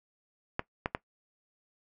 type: clicks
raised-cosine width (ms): 0.5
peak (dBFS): -14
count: 3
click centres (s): 0.594 / 0.859 / 0.949
effects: noise-tail reverb RT60 0.1 s tail -19 dB re dry